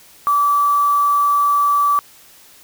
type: tone with quantisation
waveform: sine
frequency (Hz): 1155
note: D6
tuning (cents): -29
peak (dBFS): -12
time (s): 0.27-1.99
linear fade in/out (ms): 0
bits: 5
effects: white hiss -46 dBFS RMS until 2.63 s